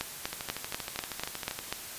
two click trains, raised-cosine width 0.2 ms, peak -13 / -17 dBFS, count 8 / 17, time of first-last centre 0.01-1.726 / 0.33-1.59 s, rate 4.08 / 12.7 Hz, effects white hiss -42 dBFS RMS until 1.98 s + resampled to 32000 Hz

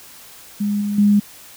sine tone with level steps, 205.3 Hz, G#3, 20 cents flat, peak -17 / -19 / -10 dBFS, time 0.6-1.2 s, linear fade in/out 10 ms, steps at 0.81 / 0.98 s, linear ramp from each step 5 ms, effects white hiss -42 dBFS RMS until 1.56 s

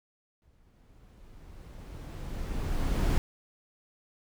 brown noise with exponential growth, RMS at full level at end -24 dBFS, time 0.42-3.18 s, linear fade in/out 0 ms, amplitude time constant 600 ms, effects none

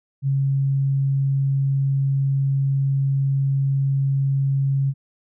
sine tone, 137 Hz, C#3, 20 cents flat, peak -17 dBFS, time 0.22-4.94 s, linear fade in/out 50 ms, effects none

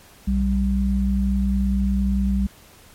sine tone pair together, 61.74 / 196.01 Hz, B1 / G3, 0 / 0 cents, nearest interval octave + minor sixth, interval 2000 cents, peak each -20 dBFS, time 0.27-2.47 s, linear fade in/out 10 ms, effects pink hiss -49 dBFS RMS until 2.94 s + MP3 64 kbps

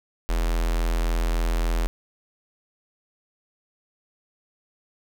square tone with notch filter, 41.76 Hz, E1, 23 cents sharp, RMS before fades -23 dBFS, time 0.29-1.87 s, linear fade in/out 0 ms, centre 130 Hz, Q 0.63, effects none

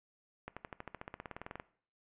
accelerating click train, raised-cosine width 0.5 ms, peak -27 dBFS, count 19, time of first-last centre 0.48-1.599 s, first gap 86 ms, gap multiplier 0.96, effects noise-tail reverb RT60 0.5 s tail -18 dB re dry + resampled to 8000 Hz

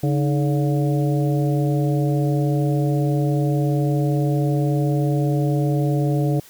harmonic tone with a mistuned harmonic, 142.8 Hz, D3, 48 cents flat, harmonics 1 / 2 / 3 / 4 / 5, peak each -18 / -24 / -28 / -30 / -32 dBFS, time 0.03-6.4 s, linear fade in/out 5 ms, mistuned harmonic 2, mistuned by +130 cents, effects white hiss -47 dBFS RMS until 6.49 s

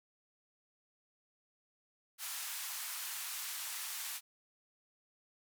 white band-pass noise, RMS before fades -42 dBFS, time 2.18-4.21 s, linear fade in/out 50 ms, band 890 to 16000 Hz, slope 24 dB/octave, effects none

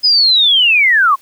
sine linear sweep, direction down, 5070 to 1044 Hz, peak -7 dBFS, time 0.03-1.16 s, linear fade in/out 20 ms, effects white hiss -48 dBFS RMS until 1.21 s

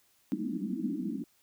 white band-pass noise, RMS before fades -34 dBFS, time 0.32-1.24 s, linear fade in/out 0 ms, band 180 to 320 Hz, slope 96 dB/octave, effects white hiss -68 dBFS RMS until 1.42 s

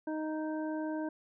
harmonic tone, 311.1 Hz, D#4, in tune, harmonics 1 / 2 / 3 / 5, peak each -34 / -40 / -44 / -48 dBFS, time 0.07-1.09 s, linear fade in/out 5 ms, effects none

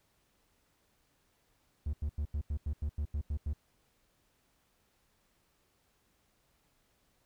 triangle tone bursts, 73.42 Hz, D2, in tune, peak -29 dBFS, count 11, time 1.86-3.533 s, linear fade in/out 5 ms, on 73 ms, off 87 ms, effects pink hiss -73 dBFS RMS until 7.25 s

